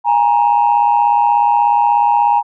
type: tone pair together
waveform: sine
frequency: 823.4 / 940 Hz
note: G#5 / A#5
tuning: -15 / +14 cents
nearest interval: major second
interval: 229 cents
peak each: -11 dBFS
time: 0.04-2.43 s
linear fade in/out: 50 ms
effects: tanh soft clip ceiling -4 dBFS